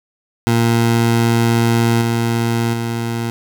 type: tone with level steps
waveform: 20% pulse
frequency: 116.4 Hz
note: A#2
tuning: 2 cents flat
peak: -7 / -10 / -14 dBFS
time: 0.47-3.3 s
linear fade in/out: 0 ms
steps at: 2.01 / 2.73 s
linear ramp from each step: 10 ms
effects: none